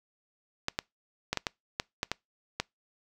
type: clicks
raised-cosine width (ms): 0.2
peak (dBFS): -11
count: 9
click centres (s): 0.684 / 0.789 / 1.33 / 1.373 / 1.468 / 1.799 / 2.031 / 2.116 / 2.6
effects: noise-tail reverb RT60 0.2 s tail -26 dB re dry